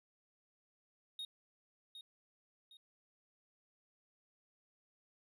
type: tone with echo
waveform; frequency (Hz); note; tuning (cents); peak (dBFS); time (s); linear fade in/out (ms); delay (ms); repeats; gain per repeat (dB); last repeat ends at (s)
triangle; 3729; A#7; 0; -40; 1.19-1.25; 2; 760; 2; -8; 2.77
effects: none